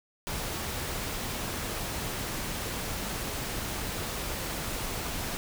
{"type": "noise", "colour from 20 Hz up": "pink", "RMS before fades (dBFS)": -34, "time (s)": [0.27, 5.37], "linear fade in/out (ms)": 0, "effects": []}